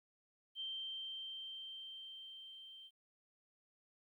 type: tone with level ramp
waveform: sine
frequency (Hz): 3136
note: G7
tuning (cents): 0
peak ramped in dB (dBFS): -40 to -53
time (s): 0.55-2.91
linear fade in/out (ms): 50
effects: 13-bit